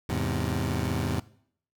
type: chord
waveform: 20% pulse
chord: E augmented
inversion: none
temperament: equal with one note detuned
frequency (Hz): 82.41 / 105.28 / 130.81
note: E2 / G#2 / B#2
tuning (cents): 0 / +24 / 0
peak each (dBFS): -26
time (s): 0.09-1.2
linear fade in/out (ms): 5
effects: noise-tail reverb RT60 0.6 s tail -20 dB re dry